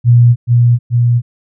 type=tone with echo; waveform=sine; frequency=120 Hz; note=B2; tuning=49 cents flat; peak=-3 dBFS; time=0.04-0.36 s; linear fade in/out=50 ms; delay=430 ms; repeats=2; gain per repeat=-2 dB; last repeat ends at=1.22 s; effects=none